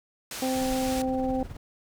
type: low-pass noise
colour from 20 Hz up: white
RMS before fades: -37 dBFS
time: 0.31-1.02 s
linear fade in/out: 2 ms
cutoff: 8600 Hz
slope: 12 dB/octave
type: harmonic tone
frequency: 260 Hz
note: C4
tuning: 11 cents flat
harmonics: 1 / 2 / 3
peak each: -27 / -30 / -32 dBFS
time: 0.42-1.43 s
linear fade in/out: 2 ms
type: noise with tremolo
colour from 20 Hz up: brown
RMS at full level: -36 dBFS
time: 0.55-1.57 s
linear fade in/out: 5 ms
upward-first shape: triangle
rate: 19 Hz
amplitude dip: 65%
effects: none